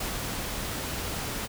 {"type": "noise with ADSR envelope", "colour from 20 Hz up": "pink", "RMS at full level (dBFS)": -31, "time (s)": [0, 1.48], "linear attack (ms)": 6, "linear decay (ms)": 130, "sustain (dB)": -2, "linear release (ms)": 32, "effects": []}